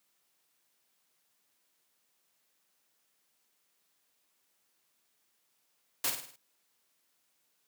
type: noise with echo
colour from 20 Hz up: white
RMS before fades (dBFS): -30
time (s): 6.04-6.1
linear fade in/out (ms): 2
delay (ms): 52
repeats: 5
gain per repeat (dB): -6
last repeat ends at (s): 6.36
effects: white hiss -75 dBFS RMS until 7.67 s + high-pass 150 Hz 12 dB/octave